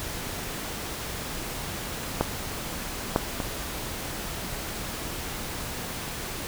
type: clicks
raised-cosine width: 1 ms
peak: -7 / -6 / -14 dBFS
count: 3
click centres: 2.21 / 3.161 / 3.402 s
effects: pink hiss -34 dBFS RMS until 6.47 s